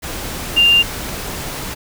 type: tone in noise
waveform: sine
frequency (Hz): 2794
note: F7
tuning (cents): 0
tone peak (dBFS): -8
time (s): 0.56-0.83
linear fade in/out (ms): 20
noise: pink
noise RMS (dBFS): -26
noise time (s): 0.02-1.75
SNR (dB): +15
effects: none